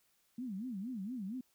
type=tone with vibrato; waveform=sine; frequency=221.1 Hz; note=A3; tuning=9 cents sharp; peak=-38 dBFS; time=0.38-1.41 s; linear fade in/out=5 ms; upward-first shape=sine; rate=4.3 Hz; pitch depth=290 cents each way; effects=white hiss -74 dBFS RMS until 1.54 s